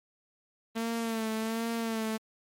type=tone with vibrato; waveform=sawtooth; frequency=225.2 Hz; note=A3; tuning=40 cents sharp; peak=-26 dBFS; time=0.75-2.18 s; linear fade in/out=20 ms; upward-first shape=sine; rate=1.3 Hz; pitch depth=42 cents each way; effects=MP3 64 kbps